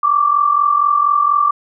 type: tone pair together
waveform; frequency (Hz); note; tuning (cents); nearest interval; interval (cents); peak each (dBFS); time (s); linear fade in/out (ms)
sine; 1133 / 1177.2; C#6 / D6; +37 / +4; minor second; 67; -16 / -12; 0.03-1.51; 5
effects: none